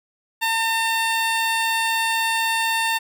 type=tone; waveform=15% pulse; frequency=904 Hz; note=A5; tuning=47 cents sharp; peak=-13 dBFS; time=0.41-2.99 s; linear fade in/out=20 ms; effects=none